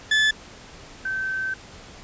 30% pulse / sine tone pair in turn, 1733 / 1544 Hz, A6 / G6, -27 / -27 cents, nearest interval major second, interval 200 cents, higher first, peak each -14 / -24 dBFS, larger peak first, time 0.11-0.31 / 1.05-1.54 s, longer second, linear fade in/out 5 ms, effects pink hiss -44 dBFS RMS until 2.03 s + resampled to 16000 Hz

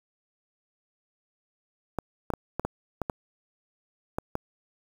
clicks, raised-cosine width 1 ms, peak -14 dBFS, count 9, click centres 1.987 / 2.303 / 2.337 / 2.596 / 2.65 / 3.017 / 3.098 / 4.185 / 4.354 s, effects 7-bit

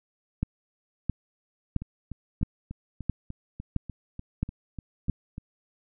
two click trains, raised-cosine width 5 ms, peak -13 / -24 dBFS, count 8 / 13, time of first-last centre 0.43-5.097 / 1.82-5.381 s, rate 1.5 / 3.37 Hz, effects none

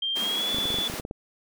sine tone with pitch glide, 3178 to 3446 Hz, G7 to A7, +23 to -37 cents, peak -25 dBFS, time 0.02-0.88 s, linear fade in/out 5 ms, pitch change +140 cents, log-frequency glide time 0.17-0.5 s
pink high-pass noise, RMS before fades -35 dBFS, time 0.15-1.01 s, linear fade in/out 20 ms, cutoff 180 Hz, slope 96 dB/octave
clicks, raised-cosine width 2 ms, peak -20 dBFS, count 11, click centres 0.546 / 0.585 / 0.655 / 0.704 / 0.743 / 0.786 / 0.899 / 0.939 / 0.998 / 1.051 / 1.111 s
effects none

